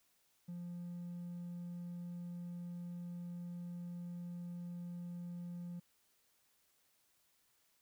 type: tone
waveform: triangle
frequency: 174.61 Hz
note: F3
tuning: in tune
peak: -40 dBFS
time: 0.48-5.8 s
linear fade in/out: 10 ms
effects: tanh soft clip ceiling -37 dBFS + white hiss -75 dBFS RMS until 7.81 s